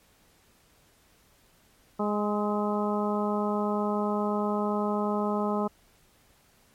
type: harmonic tone with a mistuned harmonic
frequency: 207.7 Hz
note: G#3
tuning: in tune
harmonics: 1 / 2 / 3 / 4 / 5 / 6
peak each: -28 / -31 / -33 / -34 / -35 / -36 dBFS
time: 1.99-5.68 s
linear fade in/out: 10 ms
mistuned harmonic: 6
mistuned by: +30 cents
effects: pink hiss -62 dBFS RMS until 6.74 s + MP3 64 kbps